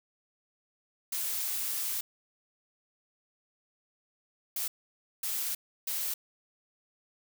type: noise bursts at uneven times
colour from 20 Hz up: blue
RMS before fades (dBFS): -33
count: 4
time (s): 1.12-2.01 / 4.56-4.68 / 5.23-5.55 / 5.87-6.14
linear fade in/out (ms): 5
effects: none